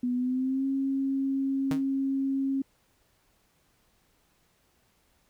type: tone with pitch glide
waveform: sine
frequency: 246.9 to 270.8 Hz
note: B3 to C#4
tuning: 0 to -40 cents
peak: -25 dBFS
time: 0.03-2.62 s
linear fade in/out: 5 ms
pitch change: +160 cents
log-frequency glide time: 0.14-0.66 s
type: tone with exponential decay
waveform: sawtooth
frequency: 155.56 Hz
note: D#3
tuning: in tune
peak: -23 dBFS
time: 1.71-1.85 s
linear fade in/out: 0 ms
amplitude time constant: 29 ms
effects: pink hiss -68 dBFS RMS until 5.29 s